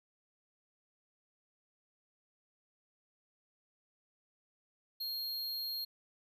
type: tone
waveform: square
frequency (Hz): 4240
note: C8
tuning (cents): +22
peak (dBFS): -37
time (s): 5-5.85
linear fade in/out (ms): 10
effects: none